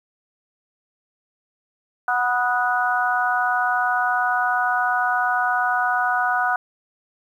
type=harmonic tone with a mistuned harmonic; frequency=245.7 Hz; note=B3; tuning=9 cents flat; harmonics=3 / 4 / 5 / 6; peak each=-22 / -27 / -25 / -22 dBFS; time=2.08-6.56 s; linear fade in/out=2 ms; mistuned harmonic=5; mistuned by=+24 cents; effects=9-bit